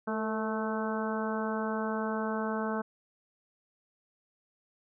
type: harmonic tone with a mistuned harmonic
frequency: 218 Hz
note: A3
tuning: 16 cents flat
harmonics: 1 / 2 / 3 / 4 / 5 / 6 / 7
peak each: -33 / -36 / -38 / -39 / -40 / -41 / -41 dBFS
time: 0.07-2.82 s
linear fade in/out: 10 ms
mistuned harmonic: 2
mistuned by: +34 cents
effects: none